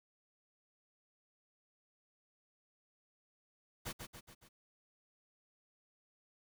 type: noise with echo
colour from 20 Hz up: pink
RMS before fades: -42 dBFS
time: 3.85-3.93 s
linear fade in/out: 20 ms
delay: 140 ms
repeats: 4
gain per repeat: -5 dB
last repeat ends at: 4.49 s
effects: none